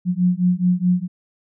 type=beating tone pair; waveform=sine; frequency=177.4 / 182.1 Hz; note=F3 / F#3; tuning=+27 / -27 cents; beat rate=4.7 Hz; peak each=-18 / -18 dBFS; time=0.05-1.08 s; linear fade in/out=50 ms; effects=none